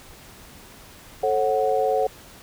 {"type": "chord", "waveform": "sine", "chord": "F# minor", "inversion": "first", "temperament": "equal with one note detuned", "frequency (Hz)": [440, 543, 740], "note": ["A4", "C#5", "F#5"], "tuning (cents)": [0, -36, 0], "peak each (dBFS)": -23, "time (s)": [1.23, 2.07], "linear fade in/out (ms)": 5, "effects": ["pink hiss -46 dBFS RMS until 2.42 s"]}